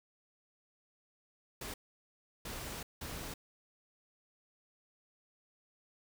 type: noise bursts at uneven times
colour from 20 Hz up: pink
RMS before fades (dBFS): -43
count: 3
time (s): 1.61-1.74 / 2.45-2.83 / 3.01-3.34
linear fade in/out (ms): 5
effects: none